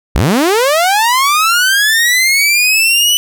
sawtooth linear sweep, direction up, 39 to 2990 Hz, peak -5 dBFS, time 0.15-3.17 s, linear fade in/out 0 ms, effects none

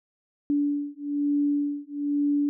sine beating tone pair, 288.3 / 289.4 Hz, D4 / D4, -32 / -25 cents, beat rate 1.1 Hz, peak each -26 dBFS, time 0.5-2.49 s, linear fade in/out 0 ms, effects none

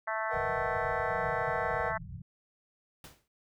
harmonic tone, 220 Hz, A3, in tune, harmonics 3 / 4 / 5 / 6 / 7 / 8 / 9, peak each -36 / -37 / -38 / -39 / -39 / -40 / -41 dBFS, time 0.07-1.98 s, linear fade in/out 10 ms
triangle chord, B major seventh, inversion third, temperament equal with one note detuned, 466.2 / 493.9 / 622.3 / 753.4 Hz, A#4 / B4 / D#5 / F#5, 0 / 0 / 0 / +31 cents, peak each -38 / -38 / -38 / -36 dBFS, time 0.29-1.93 s, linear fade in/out 50 ms
white low-pass noise, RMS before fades -44 dBFS, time 0.33-2.22 s, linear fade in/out 5 ms, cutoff 180 Hz, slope 96 dB/octave
pink noise with exponential decay, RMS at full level -45 dBFS, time 3.04-3.28 s, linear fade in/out 2 ms, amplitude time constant 52 ms
effects none

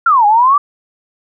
sine exponential two-way sweep, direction down then up, 1422 to 810 to 1185 Hz, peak -6 dBFS, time 0.06-0.58 s, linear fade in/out 5 ms, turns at 0.26 s, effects none

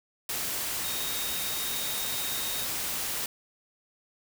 sine tone in noise, 3729 Hz, A#7, in tune, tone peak -37 dBFS, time 0.84-2.65 s, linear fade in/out 2 ms, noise white, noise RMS -32 dBFS, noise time 0.29-3.26 s, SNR -8 dB, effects none

